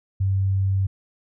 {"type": "tone", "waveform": "sine", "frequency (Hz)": 96.6, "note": "G2", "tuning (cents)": -25, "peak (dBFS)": -18, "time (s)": [0.2, 0.87], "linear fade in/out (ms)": 10, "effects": []}